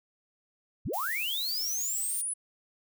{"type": "linear sweep", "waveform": "sine", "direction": "up", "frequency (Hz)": [34.65, 10240], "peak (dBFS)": -30, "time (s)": [0.85, 2.34], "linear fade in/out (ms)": 10}
{"type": "noise", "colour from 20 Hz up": "violet", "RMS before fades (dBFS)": -37, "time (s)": [0.93, 2.22], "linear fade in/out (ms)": 10}
{"effects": []}